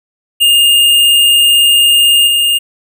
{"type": "tone with level steps", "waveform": "square", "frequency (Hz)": 2826, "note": "F7", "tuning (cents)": 20, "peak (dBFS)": [-6, -9], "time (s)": [0.4, 2.59], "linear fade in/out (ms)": 20, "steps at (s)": 2.27, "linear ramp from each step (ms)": 5, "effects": []}